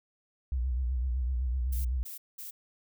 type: tone with vibrato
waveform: sine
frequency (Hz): 62.8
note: B1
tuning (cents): +30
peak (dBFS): -27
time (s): 0.52-2.03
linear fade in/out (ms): 0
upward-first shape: sine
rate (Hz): 7.9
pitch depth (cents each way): 100
type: noise bursts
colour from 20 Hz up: violet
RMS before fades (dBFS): -42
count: 3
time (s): 1.72-2.51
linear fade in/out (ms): 10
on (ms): 130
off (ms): 200
effects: none